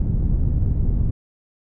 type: low-pass noise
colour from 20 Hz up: pink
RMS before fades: -19 dBFS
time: 0-1.11 s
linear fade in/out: 5 ms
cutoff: 130 Hz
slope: 12 dB/octave
effects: none